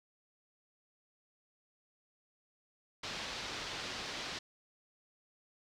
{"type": "low-pass noise", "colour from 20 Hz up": "white", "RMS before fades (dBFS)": -42, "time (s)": [3.03, 4.39], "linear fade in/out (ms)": 5, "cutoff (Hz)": 5000, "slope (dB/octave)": 24, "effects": []}